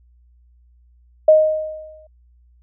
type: tone with exponential decay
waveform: sine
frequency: 622.3 Hz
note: D#5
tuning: in tune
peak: -5 dBFS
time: 1.28-2.07 s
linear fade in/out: 5 ms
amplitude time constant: 170 ms
effects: added 60 Hz sine -50 dBFS peak until 2.62 s